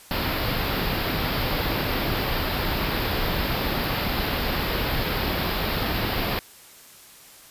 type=band-stop noise; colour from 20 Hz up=pink; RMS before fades=-25 dBFS; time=0.11-6.39 s; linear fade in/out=0 ms; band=5100 to 12000 Hz; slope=96 dB/octave; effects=white hiss -48 dBFS RMS until 7.5 s + resampled to 32000 Hz